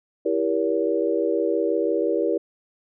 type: chord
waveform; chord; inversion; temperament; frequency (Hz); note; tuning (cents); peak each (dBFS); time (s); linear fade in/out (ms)
sine; E diminished seventh; none; just; 329.6 / 395.6 / 474.7 / 569.6; E4 / G4 / Bb4 / Db5; 0 / +16 / +31 / +47; -25 / -25 / -24 / -27; 0.25-2.38; 10
effects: none